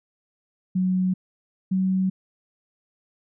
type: tone pair in turn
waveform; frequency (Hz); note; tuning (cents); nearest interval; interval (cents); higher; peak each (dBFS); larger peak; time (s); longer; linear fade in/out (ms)
sine; 185 / 188.23; F#3 / F#3; 0 / +30; unison; 30; second; -19; neither; 0.75-1.14 / 1.71-2.1; neither; 10
effects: none